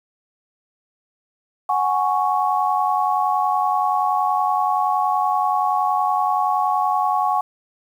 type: chord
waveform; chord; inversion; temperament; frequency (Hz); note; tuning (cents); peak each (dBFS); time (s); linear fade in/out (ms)
sine; F# suspended second; none; equal; 740 / 830.6 / 1108.7; F#5 / G#5 / C#6; 0 / 0 / 0; -21; 1.69-7.41; 5
effects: 8-bit